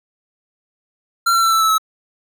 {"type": "tone with pitch steps", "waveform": "square", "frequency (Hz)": [1368, 1353.1, 1338.3, 1323.7, 1309.2, 1295], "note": ["F6", "E6", "E6", "E6", "E6", "E6"], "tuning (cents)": [-36, 45, 26, 7, -12, -31], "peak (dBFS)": -13, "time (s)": [1.26, 1.782], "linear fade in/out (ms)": 10, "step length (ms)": 87, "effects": []}